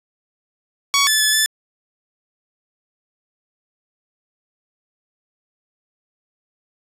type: tone with pitch steps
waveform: 10% pulse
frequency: 1122 / 1739 / 1724 / 1748 Hz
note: C#6 / A6 / A6 / A6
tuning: +21 / -21 / -36 / -12 cents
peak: -5 dBFS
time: 0.94-1.46 s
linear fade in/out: 0 ms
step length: 130 ms
effects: resampled to 32000 Hz